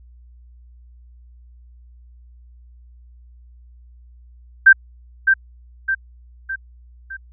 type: tone with echo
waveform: sine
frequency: 1568 Hz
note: G6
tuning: in tune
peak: -4 dBFS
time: 4.66-4.73 s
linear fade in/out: 10 ms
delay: 610 ms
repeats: 4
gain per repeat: -6 dB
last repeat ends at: 7.17 s
effects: added 60 Hz sine -43 dBFS peak until 7.32 s